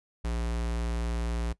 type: tone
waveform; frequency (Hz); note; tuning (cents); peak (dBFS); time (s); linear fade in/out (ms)
square; 58; A#1; -8; -29; 0.24-1.53; 10
effects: noise-tail reverb RT60 0.1 s tail -19 dB re dry + resampled to 24000 Hz